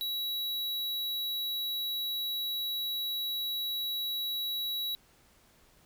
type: tone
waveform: square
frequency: 3900 Hz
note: B7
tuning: 23 cents flat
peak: -32 dBFS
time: 0.01-4.95 s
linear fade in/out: 0 ms
effects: pink hiss -63 dBFS RMS until 5.85 s